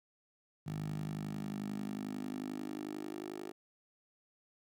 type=tone with high-pass filter sweep; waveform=10% pulse; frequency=51.2 Hz; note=G#1; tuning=24 cents flat; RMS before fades=-41 dBFS; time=0.66-3.52 s; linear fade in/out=10 ms; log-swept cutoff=140 to 380 Hz; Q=4.1; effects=none